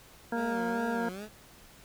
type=harmonic tone; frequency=233.1 Hz; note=A#3; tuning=in tune; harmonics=1 / 2 / 3 / 4 / 6 / 7; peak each=-32 / -35 / -37 / -38 / -40 / -40 dBFS; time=0.32-1.09 s; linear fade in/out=5 ms
type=tone with vibrato; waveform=20% pulse; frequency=196 Hz; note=G3; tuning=in tune; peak=-34 dBFS; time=0.34-1.29 s; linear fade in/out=50 ms; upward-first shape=sine; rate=2.4 Hz; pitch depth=160 cents each way
effects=pink hiss -55 dBFS RMS until 1.84 s